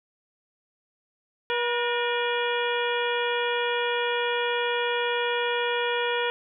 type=harmonic tone with a mistuned harmonic; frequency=480.5 Hz; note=B4; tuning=48 cents flat; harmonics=1 / 2 / 3 / 4 / 5 / 6 / 7; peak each=-27 / -30 / -32 / -33 / -34 / -35 / -35 dBFS; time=1.5-6.3 s; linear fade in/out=0 ms; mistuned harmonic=4; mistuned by=-78 cents; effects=none